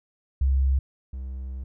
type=tone pair in turn; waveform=sine / triangle; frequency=66.9 / 65.18 Hz; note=C2 / C2; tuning=+39 / -6 cents; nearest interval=unison; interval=45 cents; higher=first; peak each=-18 / -29 dBFS; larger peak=first; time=0.41-0.79 / 1.13-1.64 s; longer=second; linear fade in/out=5 ms; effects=none